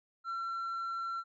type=tone with tanh clipping; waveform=triangle; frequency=1356 Hz; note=E6; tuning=49 cents sharp; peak=-35 dBFS; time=0.24-1.24 s; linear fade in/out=50 ms; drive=7 dB; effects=none